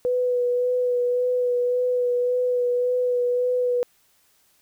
sine tone with vibrato, 493.9 Hz, B4, in tune, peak -19 dBFS, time 0.05-3.83 s, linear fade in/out 0 ms, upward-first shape sine, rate 1.8 Hz, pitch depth 18 cents each way, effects white hiss -62 dBFS RMS until 4.61 s

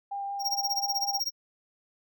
sine tone with vibrato, 798 Hz, G5, 31 cents sharp, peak -31 dBFS, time 0.11-1.2 s, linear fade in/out 10 ms, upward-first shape triangle, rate 5.5 Hz, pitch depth 10 cents each way
square tone with tremolo, 5588 Hz, F8, in tune, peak -25 dBFS, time 0.39-1.32 s, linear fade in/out 50 ms, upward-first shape sine, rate 16 Hz, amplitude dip 100%
effects none

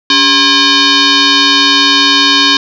sine tone with frequency modulation, 282.5 Hz, C#4, 33 cents sharp, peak -5 dBFS, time 0.1-2.57 s, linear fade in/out 2 ms, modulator 675 Hz, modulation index 6.7, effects none

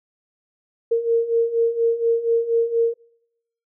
sine beating tone pair, 459.4 / 463.6 Hz, A#4 / A#4, -25 / -10 cents, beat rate 4.2 Hz, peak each -22 / -18 dBFS, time 0.91-2.94 s, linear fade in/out 10 ms, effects noise-tail reverb RT60 0.8 s tail -22 dB re dry

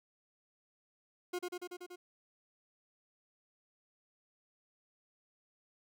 40% pulse tone with echo, 357.4 Hz, F4, 40 cents sharp, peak -34 dBFS, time 1.33-1.39 s, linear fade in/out 10 ms, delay 95 ms, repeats 6, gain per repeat -2 dB, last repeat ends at 1.96 s, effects none

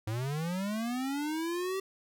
square linear sweep, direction up, 104.1 to 389.2 Hz, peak -32 dBFS, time 0.07-1.8 s, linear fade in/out 5 ms, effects none

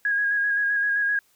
sine tone with vibrato, 1646 Hz, G#6, 16 cents flat, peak -20 dBFS, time 0.05-1.19 s, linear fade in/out 2 ms, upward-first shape square, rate 7.7 Hz, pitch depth 21 cents each way, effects white hiss -63 dBFS RMS until 1.35 s

